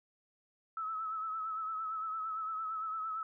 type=tone with vibrato; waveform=sine; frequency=1298 Hz; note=E6; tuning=27 cents flat; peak=-35 dBFS; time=0.77-3.23 s; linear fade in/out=2 ms; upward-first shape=sine; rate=8.8 Hz; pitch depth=40 cents each way; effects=none